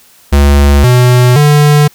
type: tone with pitch steps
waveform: square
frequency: 71 / 124.2 / 147.7 Hz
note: C#2 / B2 / D3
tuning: +42 / +10 / +10 cents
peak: -4 dBFS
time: 0.32-1.88 s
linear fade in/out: 10 ms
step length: 520 ms
effects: white hiss -43 dBFS RMS until 1.94 s